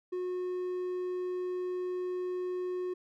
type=tone; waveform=triangle; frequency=363.3 Hz; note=F#4; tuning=32 cents flat; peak=-30 dBFS; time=0.12-2.94 s; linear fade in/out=10 ms; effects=none